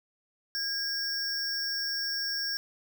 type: tone pair together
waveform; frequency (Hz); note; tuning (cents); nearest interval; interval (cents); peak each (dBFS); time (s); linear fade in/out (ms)
square; 1632 / 5474; G#6 / F8; -31 / -36; octave + major sixth; 2095; -37 / -31; 0.55-2.57; 0
effects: none